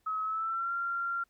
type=tone with pitch glide; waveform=sine; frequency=1281 to 1380.9 Hz; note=E6 to F6; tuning=-50 to -20 cents; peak=-30 dBFS; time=0.06-1.24 s; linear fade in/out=10 ms; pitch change=+130 cents; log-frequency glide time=0.23-0.72 s; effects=pink hiss -74 dBFS RMS until 1.29 s